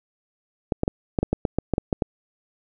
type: clicks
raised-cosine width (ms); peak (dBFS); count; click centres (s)
2; -7; 12; 0.722 / 0.834 / 0.879 / 1.188 / 1.23 / 1.33 / 1.452 / 1.586 / 1.737 / 1.781 / 1.928 / 2.022
effects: none